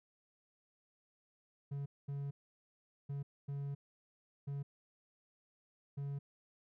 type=tone bursts at uneven times; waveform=triangle; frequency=140.7 Hz; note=C#3; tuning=26 cents sharp; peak=-36 dBFS; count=6; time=1.71-1.86 / 2.08-2.31 / 3.09-3.23 / 3.48-3.75 / 4.47-4.63 / 5.97-6.19 s; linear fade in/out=10 ms; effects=none